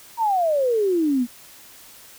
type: exponential sweep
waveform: sine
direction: down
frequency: 955 to 233.1 Hz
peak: -17 dBFS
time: 0.17-1.27 s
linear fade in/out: 50 ms
effects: white hiss -46 dBFS RMS until 2.18 s